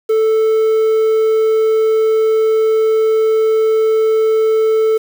triangle tone with quantisation, 440 Hz, A4, in tune, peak -8 dBFS, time 0.09-4.98 s, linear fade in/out 10 ms, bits 6, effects none

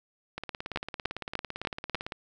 two click trains, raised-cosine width 0.3 ms, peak -12 / -19 dBFS, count 5 / 32, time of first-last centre 0.76-1.947 / 0.38-2.122 s, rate 3.37 / 17.8 Hz, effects none

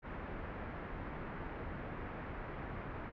pink low-pass noise, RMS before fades -44 dBFS, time 0.02-3.12 s, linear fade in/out 50 ms, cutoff 2000 Hz, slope 24 dB/octave, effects none

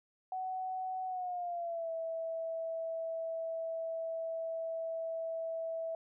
sine tone with pitch glide, 748 to 654.9 Hz, F#5 to E5, +19 to -11 cents, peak -35 dBFS, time 0.32-5.95 s, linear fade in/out 2 ms, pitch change -230 cents, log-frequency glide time 1.06-1.91 s, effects none

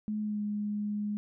sine tone with pitch glide, 212.5 to 208 Hz, G#3 to G#3, +40 to +3 cents, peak -30 dBFS, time 0.08-1.17 s, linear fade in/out 0 ms, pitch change -37 cents, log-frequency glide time 0.21-0.41 s, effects none

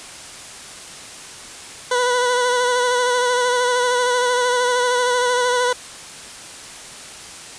20% pulse tone with vibrato, 493.9 Hz, B4, in tune, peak -11 dBFS, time 1.91-5.73 s, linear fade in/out 5 ms, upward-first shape sine, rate 13 Hz, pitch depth 30 cents each way, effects white hiss -36 dBFS RMS until 7.58 s + resampled to 22050 Hz

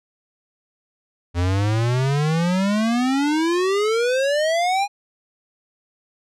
square exponential sweep, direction up, 85 to 824 Hz, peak -18 dBFS, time 1.34-4.88 s, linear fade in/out 50 ms, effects low-pass 7000 Hz 12 dB/octave

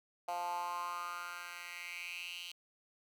10% pulse tone with high-pass filter sweep, 175 Hz, F3, 4 cents sharp, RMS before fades -42 dBFS, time 0.28-2.52 s, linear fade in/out 5 ms, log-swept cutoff 740 to 3200 Hz, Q 5.3, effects none

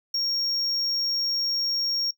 triangle tone, 5560 Hz, F8, 9 cents flat, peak -22 dBFS, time 0.14-2.11 s, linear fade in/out 5 ms, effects noise-tail reverb RT60 0.1 s tail -21 dB re dry

